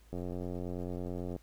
click train, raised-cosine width 2 ms, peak -26 dBFS, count 111, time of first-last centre 0.13-1.363 s, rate 89.2 Hz, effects added 54 Hz sine -57 dBFS peak until 1.42 s + pink hiss -66 dBFS RMS until 1.42 s

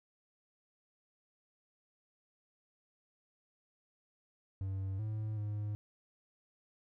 triangle tone with pitch steps, 96.3 / 108 / 104.7 Hz, G2 / A2 / G#2, -30 / -32 / +15 cents, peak -33 dBFS, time 4.61-5.75 s, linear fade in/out 0 ms, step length 380 ms, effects none

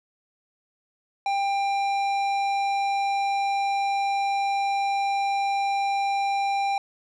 triangle tone with tanh clipping, 794 Hz, G5, 22 cents sharp, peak -24 dBFS, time 1.26-6.78 s, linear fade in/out 2 ms, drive 17 dB, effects none

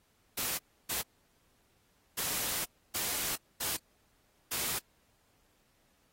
white noise bursts at uneven times, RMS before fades -34 dBFS, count 6, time 0.37-0.58 / 0.89-1.02 / 2.17-2.65 / 2.94-3.36 / 3.6-3.77 / 4.51-4.79 s, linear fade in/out 10 ms, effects pink hiss -71 dBFS RMS until 6.12 s + AAC 48 kbps

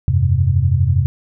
sine chord, F suspended second, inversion none, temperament equal with one note detuned, 85.86 / 98 / 130.81 Hz, F2 / G2 / C3, -29 / 0 / 0 cents, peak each -16 dBFS, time 0.08-1.06 s, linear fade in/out 0 ms, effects none

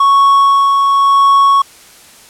triangle tone with tremolo, 1108.7 Hz, C#6, in tune, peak -3 dBFS, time 0-1.62 s, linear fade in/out 5 ms, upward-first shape sine, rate 0.93 Hz, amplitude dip 30%, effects white hiss -40 dBFS RMS until 2.29 s + low-pass 11000 Hz 12 dB/octave

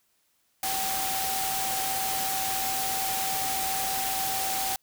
sine tone in noise, 770 Hz, G5, 31 cents flat, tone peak -31 dBFS, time 0.63-4.76 s, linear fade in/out 2 ms, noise white, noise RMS -30 dBFS, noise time 0.63-4.76 s, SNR -4 dB, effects white hiss -70 dBFS RMS until 4.82 s

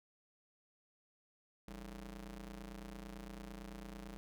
sawtooth ring-modulated tone, 123.47 Hz, B2, in tune, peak -40 dBFS, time 1.68-4.17 s, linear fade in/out 0 ms, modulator 76.2 Hz, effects none

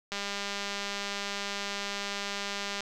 click train, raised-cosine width 0.2 ms, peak -17 dBFS, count 541, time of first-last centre 0.12-2.807 s, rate 201 Hz, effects none

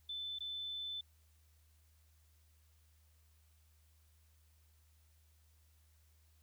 sine tone with dropouts, 3520 Hz, A7, in tune, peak -40 dBFS, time 0.09-1.01 s, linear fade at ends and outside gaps 5 ms, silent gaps 0.388-0.405 s, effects added 77 Hz sine -66 dBFS peak until 6.42 s + white hiss -75 dBFS RMS until 6.42 s

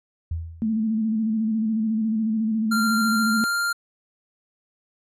sine tone with exponential decay, 82.41 Hz, E2, in tune, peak -22 dBFS, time 0.31-0.87 s, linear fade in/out 5 ms, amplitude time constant 120 ms
sine tone with vibrato, 220 Hz, A3, in tune, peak -20 dBFS, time 0.62-3.44 s, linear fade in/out 0 ms, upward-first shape square, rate 14 Hz, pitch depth 39 cents each way
square tone with pitch glide, 1386 to 1396.4 Hz, F6 to F6, -14 to -1 cents, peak -22 dBFS, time 2.71-3.73 s, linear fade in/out 10 ms, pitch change +13 cents, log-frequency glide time 3.13-3.55 s
effects resampled to 32000 Hz

